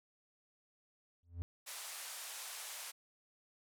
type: tone with exponential growth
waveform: triangle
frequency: 85.4 Hz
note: F2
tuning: 38 cents flat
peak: -33 dBFS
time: 1.23-1.42 s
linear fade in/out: 0 ms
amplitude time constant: 41 ms
type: band-pass noise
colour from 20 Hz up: white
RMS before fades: -47 dBFS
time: 1.66-2.92 s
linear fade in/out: 20 ms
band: 590 to 12000 Hz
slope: 24 dB/octave
effects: none